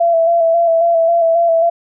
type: tone with vibrato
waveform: sine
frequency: 670 Hz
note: E5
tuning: 28 cents sharp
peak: -9 dBFS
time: 0-1.7 s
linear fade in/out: 10 ms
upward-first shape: square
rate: 3.7 Hz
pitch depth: 27 cents each way
effects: none